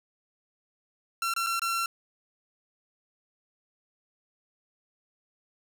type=tone with dropouts; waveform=sawtooth; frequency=1358 Hz; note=F6; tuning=49 cents flat; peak=-23 dBFS; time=1.22-1.86 s; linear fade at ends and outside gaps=2 ms; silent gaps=1.338-1.363 / 1.464-1.468 / 1.595-1.618 s; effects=none